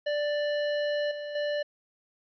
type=tone with level steps; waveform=square; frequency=588 Hz; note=D5; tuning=2 cents sharp; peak=-27 / -35 / -28 dBFS; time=0.06-1.63 s; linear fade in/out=10 ms; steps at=1.11 / 1.35 s; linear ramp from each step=5 ms; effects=resampled to 11025 Hz + 11-bit